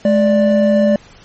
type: tone pair together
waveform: triangle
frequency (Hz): 212.5 / 587.3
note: G#3 / D5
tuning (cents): +40 / 0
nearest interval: octave + tritone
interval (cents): 1760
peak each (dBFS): -10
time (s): 0.05-0.96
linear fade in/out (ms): 2
effects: pink hiss -43 dBFS RMS until 1.24 s + MP3 32 kbps